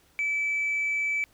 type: tone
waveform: sine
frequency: 2308 Hz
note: D7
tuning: 31 cents flat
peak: -23 dBFS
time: 0.19-1.24 s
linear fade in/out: 0 ms
effects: tanh soft clip ceiling -22 dBFS + pink hiss -62 dBFS RMS until 1.33 s